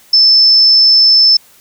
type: tone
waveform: sine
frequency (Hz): 5274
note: E8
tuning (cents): 0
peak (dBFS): -4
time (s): 0.13-1.37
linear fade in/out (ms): 5
effects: white hiss -45 dBFS RMS until 1.6 s